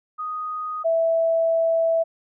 sine tone pair in turn, 1244.5 / 658.1 Hz, D#6 / E5, 0 / -3 cents, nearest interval major seventh, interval 1103 cents, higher first, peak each -26 / -17 dBFS, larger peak second, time 0.18-0.84 / 0.84-2.04 s, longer second, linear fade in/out 20 ms, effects none

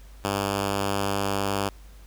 5% pulse tone, 99.5 Hz, G2, 26 cents sharp, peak -13 dBFS, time 0.24-1.69 s, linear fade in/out 5 ms, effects added 50 Hz sine -44 dBFS peak until 2.06 s + pink hiss -56 dBFS RMS until 2.06 s

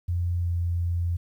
sine tone with pitch glide, 87.31 to 86.31 Hz, F2 to F2, 0 to -20 cents, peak -23 dBFS, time 0.08-1.17 s, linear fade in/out 10 ms, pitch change -20 cents, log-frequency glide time 0.4-0.49 s, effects 10-bit

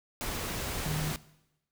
sine tone in noise, 153.1 Hz, D#3, 28 cents flat, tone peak -31 dBFS, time 0.86-1.12 s, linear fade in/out 0 ms, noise pink, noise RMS -35 dBFS, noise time 0.21-1.16 s, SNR +1 dB, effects noise-tail reverb RT60 0.9 s tail -19 dB re dry

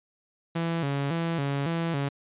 sawtooth tone with vibrato, 152.9 Hz, D#3, 30 cents flat, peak -22 dBFS, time 0.55-2.09 s, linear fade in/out 10 ms, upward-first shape square, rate 1.8 Hz, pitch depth 150 cents each way, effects resampled to 8000 Hz

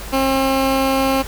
15% pulse tone with notch filter, 267.9 Hz, C4, 41 cents sharp, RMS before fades -17 dBFS, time 0.12-1.23 s, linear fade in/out 20 ms, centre 7200 Hz, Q 1.6, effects added 50 Hz sine -32 dBFS peak until 1.27 s + pink hiss -33 dBFS RMS until 1.27 s

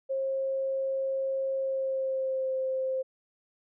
sine tone with pitch glide, 536 to 524.4 Hz, C5 to C5, +42 to +4 cents, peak -27 dBFS, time 0.09-3.03 s, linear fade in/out 20 ms, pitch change -38 cents, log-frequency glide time 1.56-2.56 s, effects none

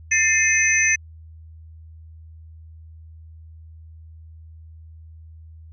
sine tone cluster, 1785 / 2107 / 2537 / 6090 Hz, A6 / C7 / D#7 / F#8, +24 / +12 / +33 / +49 cents, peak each -21 dBFS, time 0.11-0.96 s, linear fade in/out 10 ms, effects added 80 Hz sine -40 dBFS peak until 5.72 s

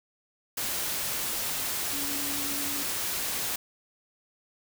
sine tone in noise, 284.7 Hz, C#4, 46 cents sharp, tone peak -38 dBFS, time 1.93-2.83 s, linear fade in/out 5 ms, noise white, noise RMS -31 dBFS, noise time 0.57-3.56 s, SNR -10 dB, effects none

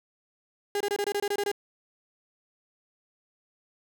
35% pulse tone bursts, 407.2 Hz, G#4, 34 cents flat, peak -24 dBFS, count 10, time 0.75-1.516 s, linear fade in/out 2 ms, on 55 ms, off 24 ms, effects none

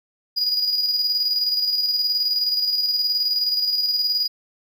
triangle tone with tremolo, 4898 Hz, D#8, 28 cents flat, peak -16 dBFS, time 0.36-4.28 s, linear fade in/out 20 ms, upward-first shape square, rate 19 Hz, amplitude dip 40%, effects none

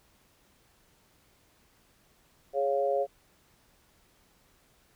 sine chord, Db major, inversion second, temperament equal, 415.3 / 554.4 / 698.5 Hz, Ab4 / Db5 / F5, 0 / 0 / 0 cents, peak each -31 / -27 / -31 dBFS, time 2.53-3.07 s, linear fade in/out 50 ms, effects pink hiss -65 dBFS RMS until 4.95 s

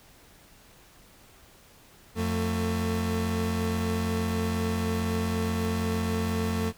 30% pulse tone pair together, 88.6 / 223.5 Hz, F2 / A3, +25 / +27 cents, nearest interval octave + major third, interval 1602 cents, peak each -26 dBFS, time 2.15-6.73 s, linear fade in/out 50 ms, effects pink hiss -55 dBFS RMS until 6.77 s

